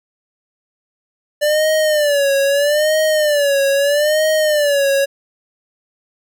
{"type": "tone with vibrato", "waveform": "square", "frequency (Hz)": 587.3, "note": "D5", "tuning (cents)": 0, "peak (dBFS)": -13, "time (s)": [1.41, 5.06], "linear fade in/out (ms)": 20, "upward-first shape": "sine", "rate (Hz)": 0.78, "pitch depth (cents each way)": 110, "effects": []}